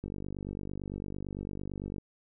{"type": "click train", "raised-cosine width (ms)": 3, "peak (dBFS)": -25, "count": 96, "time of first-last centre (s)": [0.04, 1.983], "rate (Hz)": 48.9, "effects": []}